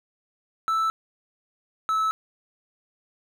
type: tone pair in turn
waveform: triangle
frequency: 1318.5 / 1303.4 Hz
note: E6 / E6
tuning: 0 / -20 cents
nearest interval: unison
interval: 20 cents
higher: first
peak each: -19 dBFS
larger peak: neither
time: 0.68-0.9 / 1.89-2.11 s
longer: neither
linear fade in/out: 0 ms
effects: none